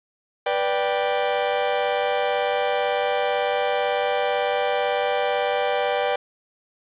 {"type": "chord", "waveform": "40% pulse", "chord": "G major", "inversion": "first", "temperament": "just", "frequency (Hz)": [490, 588, 784], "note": ["B4", "D5", "G5"], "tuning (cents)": [-14, 2, 0], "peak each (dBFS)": -24, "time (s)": [0.46, 6.16], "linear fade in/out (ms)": 5, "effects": ["resampled to 8000 Hz", "7-bit"]}